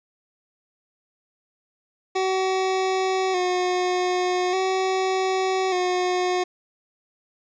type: tone with vibrato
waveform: 25% pulse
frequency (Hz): 370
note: F#4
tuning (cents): 0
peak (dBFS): -17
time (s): 2.15-6.44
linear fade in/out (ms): 10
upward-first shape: square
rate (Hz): 0.42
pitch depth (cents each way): 36
effects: resampled to 16000 Hz + 9-bit